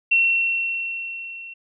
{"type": "tone with level ramp", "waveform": "sine", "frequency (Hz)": 2718, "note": "F7", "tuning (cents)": -48, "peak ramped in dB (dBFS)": [-13, -35], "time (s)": [0.11, 1.54], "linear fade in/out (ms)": 10, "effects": []}